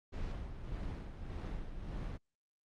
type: noise with tremolo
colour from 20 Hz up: brown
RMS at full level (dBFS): -39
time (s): 0.12-2.18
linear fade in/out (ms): 20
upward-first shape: sine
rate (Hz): 1.7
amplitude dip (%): 55
effects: low-pass 5000 Hz 12 dB/octave + Opus 48 kbps